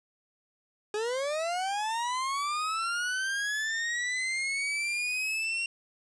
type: linear sweep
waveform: 40% pulse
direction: up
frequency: 410.8 to 2755 Hz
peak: -28 dBFS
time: 0.94-5.66 s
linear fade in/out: 2 ms
effects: resampled to 22050 Hz + 9-bit